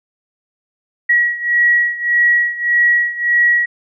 sine beating tone pair, 1915 / 1916.7 Hz, A#6 / A#6, +46 / +48 cents, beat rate 1.7 Hz, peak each -13 / -16 dBFS, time 1.09-3.66 s, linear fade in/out 10 ms, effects none

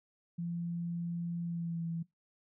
sine tone with pitch glide, 171 to 166.52 Hz, F3 to E3, -36 to +18 cents, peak -34 dBFS, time 0.38-2.03 s, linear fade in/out 10 ms, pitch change -46 cents, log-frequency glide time 1.43-1.85 s, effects noise-tail reverb RT60 0.2 s tail -22 dB re dry

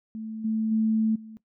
sine tone with level steps, 220 Hz, A3, in tune, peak -32 / -23 / -20 / -40 dBFS, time 0.15-1.37 s, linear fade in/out 0 ms, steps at 0.44 / 0.71 / 1.15 s, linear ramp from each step 10 ms, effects noise-tail reverb RT60 0.1 s tail -17 dB re dry

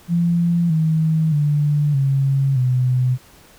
sine tone with pitch steps, 171.2 / 158.82 / 147.33 / 136.67 / 126.78 Hz, F3 / D#3 / D3 / C#3 / B2, -34 / +36 / +6 / -24 / +46 cents, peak -14 dBFS, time 0.08-3.18 s, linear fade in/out 50 ms, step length 620 ms, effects pink hiss -48 dBFS RMS until 3.58 s

